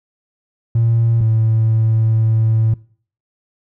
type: tone pair in turn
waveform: triangle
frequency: 115.1 / 111.31 Hz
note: A#2 / A2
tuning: -22 / +20 cents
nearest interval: minor second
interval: 58 cents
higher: first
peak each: -8 dBFS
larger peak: neither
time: 0.75-1.21 / 1.21-2.74 s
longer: second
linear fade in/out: 5 ms
effects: noise-tail reverb RT60 0.5 s tail -25 dB re dry + tanh soft clip ceiling -7 dBFS